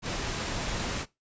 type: noise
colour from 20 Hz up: pink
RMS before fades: -32 dBFS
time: 0.02-1.06 s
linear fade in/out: 50 ms
effects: noise-tail reverb RT60 0.2 s tail -19 dB re dry + resampled to 16000 Hz